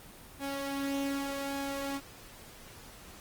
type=tone with flanger; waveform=sawtooth; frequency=277.2 Hz; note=C#4; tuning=in tune; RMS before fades=-35 dBFS; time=0.39-2.01 s; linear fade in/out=50 ms; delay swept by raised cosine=1.2 to 3.3 ms; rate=0.84 Hz; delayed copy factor=+0.5; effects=pink hiss -51 dBFS RMS until 3.2 s + Opus 24 kbps